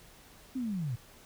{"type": "linear sweep", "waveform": "sine", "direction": "down", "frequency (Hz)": [269.5, 108.9], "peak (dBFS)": -31, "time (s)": [0.55, 0.96], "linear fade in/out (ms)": 10, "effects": ["pink hiss -56 dBFS RMS until 1.25 s"]}